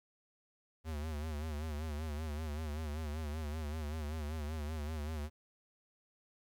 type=tone with vibrato; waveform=square; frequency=76.5 Hz; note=D#2; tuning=29 cents flat; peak=-38 dBFS; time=0.84-5.3 s; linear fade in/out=50 ms; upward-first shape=sine; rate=5.2 Hz; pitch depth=88 cents each way; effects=12-bit